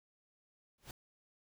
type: noise with exponential growth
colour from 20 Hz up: pink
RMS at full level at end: -44 dBFS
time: 0.78-0.91 s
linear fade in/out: 2 ms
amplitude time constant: 28 ms
effects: none